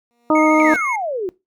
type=tone with exponential growth; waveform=15% pulse; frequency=237.4 Hz; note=A#3; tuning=32 cents sharp; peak=-19 dBFS; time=0.11-0.76 s; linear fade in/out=0 ms; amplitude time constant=140 ms
type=harmonic tone; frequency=309.9 Hz; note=D#4; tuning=7 cents flat; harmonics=1 / 2 / 3 / 4; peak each=-14 / -17 / -19 / -20 dBFS; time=0.3-0.74 s; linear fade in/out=2 ms
type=tone with vibrato; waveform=triangle; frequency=2165 Hz; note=C#7; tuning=41 cents flat; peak=-19 dBFS; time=0.35-0.96 s; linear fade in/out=5 ms; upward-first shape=square; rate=13 Hz; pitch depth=23 cents each way
type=exponential sweep; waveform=sine; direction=down; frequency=2349 to 349.2 Hz; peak=-20 dBFS; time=0.6-1.29 s; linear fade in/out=0 ms
effects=noise-tail reverb RT60 0.2 s tail -19 dB re dry